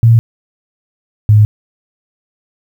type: tone pair in turn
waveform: sine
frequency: 115.2 / 106.1 Hz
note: A#2 / G#2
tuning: -20 / +38 cents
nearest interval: minor second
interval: 142 cents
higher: first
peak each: -3 dBFS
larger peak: neither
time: 0.03-0.19 / 1.29-1.45 s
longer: neither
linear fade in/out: 0 ms
effects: 7-bit